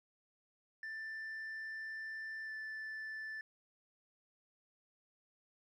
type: tone with pitch glide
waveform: sine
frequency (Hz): 1772 to 1756.7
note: A6 to A6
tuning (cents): +12 to -3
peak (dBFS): -39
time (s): 0.83-3.41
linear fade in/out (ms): 2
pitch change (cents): -15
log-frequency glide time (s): 2.44-2.51
effects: tanh soft clip ceiling -41 dBFS + 13-bit